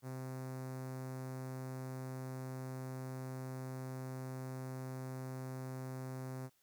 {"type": "tone with notch filter", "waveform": "sawtooth", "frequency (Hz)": 130, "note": "C3", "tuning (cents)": -11, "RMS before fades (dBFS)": -44, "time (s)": [0.02, 6.5], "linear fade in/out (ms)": 50, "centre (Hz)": 3100, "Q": 0.65, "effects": ["white hiss -75 dBFS RMS until 6.62 s"]}